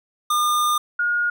square / sine tone pair in turn, 1209 / 1432.8 Hz, D6 / F6, +50 / +44 cents, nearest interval minor third, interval 294 cents, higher second, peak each -18 dBFS, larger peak neither, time 0.3-0.78 / 0.99-1.3 s, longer first, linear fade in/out 5 ms, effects none

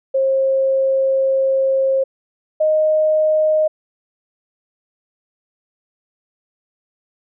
sine tone pair in turn, 535 / 620.4 Hz, C5 / D#5, +38 / -5 cents, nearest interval minor third, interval 257 cents, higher second, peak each -13 / -12 dBFS, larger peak second, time 0.14-2.04 / 2.6-3.68 s, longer first, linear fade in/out 10 ms, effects none

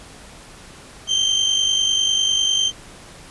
35% pulse tone with amplitude modulation, 3136 Hz, G7, in tune, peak -12 dBFS, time 1.07-2.72 s, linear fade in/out 50 ms, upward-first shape sine, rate 50 Hz, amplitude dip 50%, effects pink hiss -42 dBFS RMS until 3.3 s + resampled to 24000 Hz

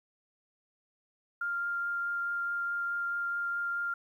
sine tone with vibrato, 1396.9 Hz, F6, in tune, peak -30 dBFS, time 1.41-3.94 s, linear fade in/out 5 ms, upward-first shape triangle, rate 4.7 Hz, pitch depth 9 cents each way, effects 11-bit

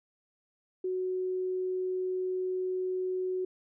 sine tone, 370 Hz, F#4, in tune, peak -29 dBFS, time 0.84-3.45 s, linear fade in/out 5 ms, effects none

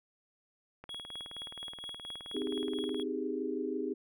click train, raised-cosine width 0.5 ms, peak -32 dBFS, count 42, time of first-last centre 0.84-2.998 s, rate 19 Hz
triangle tone with tremolo, 3327 Hz, G#7, 2 cents sharp, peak -38 dBFS, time 0.89-3.03 s, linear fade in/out 5 ms, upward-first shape sine, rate 4.3 Hz, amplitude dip 55%
sine chord, Ab major seventh, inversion first, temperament just, 259.6 / 311.5 / 389.3 / 415.3 Hz, C4 / Eb4 / G4 / Ab4, -13 / +2 / -12 / 0 cents, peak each -38 dBFS, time 2.34-3.94 s, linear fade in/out 10 ms
effects none

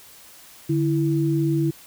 sine tone pair together, 146.83 / 329.6 Hz, D3 / E4, 0 / 0 cents, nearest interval octave + major second, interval 1400 cents, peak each -21 dBFS, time 0.69-1.71 s, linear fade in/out 10 ms, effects white hiss -47 dBFS RMS until 1.86 s

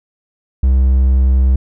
triangle tone, 65.1 Hz, C2, 8 cents flat, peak -6 dBFS, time 0.63-1.56 s, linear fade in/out 5 ms, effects none

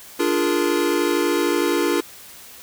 square chord, Bb dominant seventh, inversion first, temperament equal with one note detuned, 293.7 / 346.8 / 415.3 / 466.2 Hz, D4 / F4 / Ab4 / Bb4, 0 / -12 / 0 / 0 cents, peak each -24 / -22 / -26 / -26 dBFS, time 0.19-2.01 s, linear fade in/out 10 ms, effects white hiss -42 dBFS RMS until 2.62 s

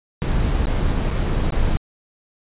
brown noise with dropouts, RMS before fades -19 dBFS, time 0.22-1.77 s, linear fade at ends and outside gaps 0 ms, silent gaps 0.655-0.67 / 1.106-1.111 / 1.505-1.523 s, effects resampled to 8000 Hz

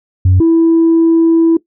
sine tone pair in turn, 92.5 / 329.6 Hz, F#2 / E4, 0 / 0 cents, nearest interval octave + minor seventh, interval 2200 cents, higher second, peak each -4 dBFS, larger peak neither, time 0.25-0.4 / 0.4-1.57 s, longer second, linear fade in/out 5 ms, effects noise-tail reverb RT60 0.1 s tail -18 dB re dry + tanh soft clip ceiling -3 dBFS

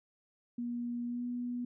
sine tone with pitch glide, 239.7 to 243.9 Hz, A#3 to B3, +48 to -21 cents, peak -34 dBFS, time 0.58-1.65 s, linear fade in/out 5 ms, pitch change +31 cents, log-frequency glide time 1.06-1.24 s, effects none

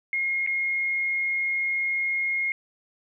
sine tone with dropouts, 2147 Hz, C7, 44 cents sharp, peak -23 dBFS, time 0.13-2.52 s, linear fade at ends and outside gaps 1 ms, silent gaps 0.464-0.473 s, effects none

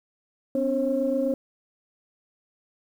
sine tone cluster, 256.8 / 284.6 / 539 Hz, C4 / C#4 / C#5, -32 / +46 / -49 cents, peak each -26 / -28 / -24 dBFS, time 0.55-1.34 s, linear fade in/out 2 ms, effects tanh soft clip ceiling -13 dBFS + 9-bit

